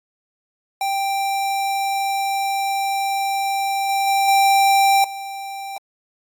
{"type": "tone with level steps", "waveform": "square", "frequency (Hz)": 786, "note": "G5", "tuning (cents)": 4, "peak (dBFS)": [-20, -18, -16, -13, -29], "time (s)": [0.81, 5.78], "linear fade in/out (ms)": 2, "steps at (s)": [3.89, 4.07, 4.28, 5.04], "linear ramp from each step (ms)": 2, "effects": ["AAC 64 kbps"]}